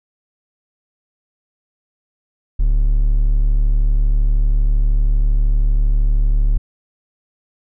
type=tone; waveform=triangle; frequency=36.38 Hz; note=D1; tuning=16 cents flat; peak=-9 dBFS; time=2.59-6.58 s; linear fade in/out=10 ms; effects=none